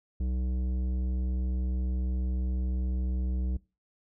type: tone with tanh clipping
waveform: sine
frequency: 62.9 Hz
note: B1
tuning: 32 cents sharp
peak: -29 dBFS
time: 0.2-3.57 s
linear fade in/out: 5 ms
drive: 12 dB
effects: noise-tail reverb RT60 0.3 s tail -22 dB re dry